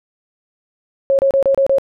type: tone bursts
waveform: sine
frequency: 546 Hz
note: C#5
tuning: 26 cents flat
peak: -10 dBFS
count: 6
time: 1.1-1.784 s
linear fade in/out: 0 ms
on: 89 ms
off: 30 ms
effects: none